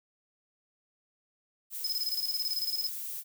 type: noise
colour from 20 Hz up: violet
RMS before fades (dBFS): -38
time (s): 1.7-3.24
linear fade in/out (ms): 50
type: tone with tremolo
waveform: sine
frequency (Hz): 5100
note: D#8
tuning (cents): +42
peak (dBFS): -28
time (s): 1.84-2.89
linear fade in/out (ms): 5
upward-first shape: square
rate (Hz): 18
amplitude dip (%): 75
effects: none